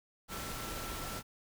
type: tone in noise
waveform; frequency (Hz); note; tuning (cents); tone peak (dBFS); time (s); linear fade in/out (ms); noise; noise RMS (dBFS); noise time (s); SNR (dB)
sine; 1342; E6; +31; -47; 0.28-1.23; 50; pink; -41; 0.28-1.23; -9
effects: none